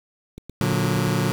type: click train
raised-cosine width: 3 ms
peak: -24 dBFS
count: 7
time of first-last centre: 0.38-1.078 s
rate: 8.59 Hz
type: chord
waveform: sawtooth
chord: Bb augmented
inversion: none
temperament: just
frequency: 116.54 / 145.68 / 182.1 Hz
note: Bb2 / D3 / F#3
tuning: 0 / -14 / -27 cents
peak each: -20 / -20 / -20 dBFS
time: 0.61-1.32 s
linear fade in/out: 0 ms
effects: 7-bit